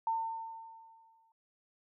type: tone with exponential decay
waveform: sine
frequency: 903 Hz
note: A5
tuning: 45 cents sharp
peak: -28 dBFS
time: 0.07-1.32 s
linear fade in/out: 2 ms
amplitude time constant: 270 ms
effects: none